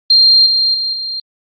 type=tone with level steps; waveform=sine; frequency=4189 Hz; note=C8; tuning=1 cent sharp; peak=-5 / -10 / -15 / -19 dBFS; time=0.1-1.2 s; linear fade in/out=5 ms; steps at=0.46 / 0.74 / 0.93 s; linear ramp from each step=5 ms; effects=Opus 32 kbps